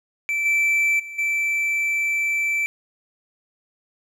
triangle tone with level steps, 2328 Hz, D7, 16 cents flat, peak -19 / -15 / -31 / -18 dBFS, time 0.29-2.66 s, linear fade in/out 0 ms, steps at 0.45 / 0.99 / 1.18 s, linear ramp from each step 10 ms, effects none

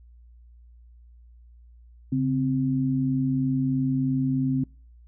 sine tone pair together, 138.59 / 261.6 Hz, C#3 / C4, 0 / 0 cents, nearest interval major seventh, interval 1100 cents, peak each -25 / -23 dBFS, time 2.12-4.64 s, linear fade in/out 5 ms, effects noise-tail reverb RT60 0.4 s tail -26 dB re dry + added 59 Hz sine -48 dBFS peak until 5.07 s

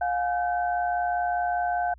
sine tone cluster, 710 / 835 / 1531 Hz, F5 / G#5 / G6, +28 / +9 / -41 cents, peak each -24 / -33 / -33 dBFS, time 0.01-1.94 s, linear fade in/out 5 ms, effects added 60 Hz sine -48 dBFS peak until 1.98 s

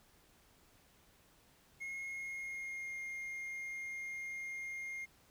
triangle tone with pitch glide, 2158 to 2125 Hz, C#7 to C7, -47 to +26 cents, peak -39 dBFS, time 1.8-5.06 s, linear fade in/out 20 ms, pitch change -27 cents, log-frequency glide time 2.06-2.96 s, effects pink hiss -67 dBFS RMS until 5.3 s

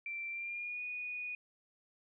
sine tone with pitch glide, 2349 to 2467 Hz, D7 to D#7, 0 to -15 cents, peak -38 dBFS, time 0.06-1.35 s, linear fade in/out 2 ms, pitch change +85 cents, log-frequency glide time 0.3-0.82 s, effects none

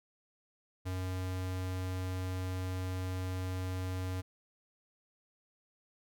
square tone, 92.5 Hz, F#2, in tune, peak -35 dBFS, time 0.85-4.22 s, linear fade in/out 20 ms, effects none

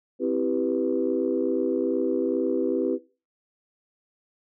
sine chord, C major seventh, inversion none, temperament equal, 261.6 / 329.6 / 392 / 493.9 Hz, C4 / E4 / G4 / B4, 0 / 0 / 0 / 0 cents, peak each -27 dBFS, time 0.19-2.99 s, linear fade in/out 50 ms, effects noise-tail reverb RT60 0.3 s tail -17 dB re dry + tanh soft clip ceiling -12 dBFS

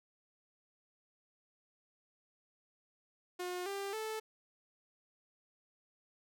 sawtooth tone with pitch steps, 359.5 / 396.6 / 437.5 Hz, F#4 / G4 / A4, -50 / +20 / -10 cents, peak -34 dBFS, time 3.39-4.2 s, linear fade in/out 10 ms, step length 270 ms, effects none

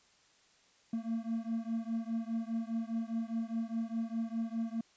triangle beating tone pair, 225.5 / 230.4 Hz, A3 / A#3, +43 / -20 cents, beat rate 4.9 Hz, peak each -34 / -35 dBFS, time 0.93-4.81 s, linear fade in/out 5 ms, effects white hiss -66 dBFS RMS until 4.96 s + resampled to 16000 Hz

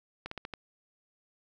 slowing click train, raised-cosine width 0.3 ms, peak -22 dBFS, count 5, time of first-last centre 0.26-0.538 s, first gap 54 ms, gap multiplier 1.17, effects none

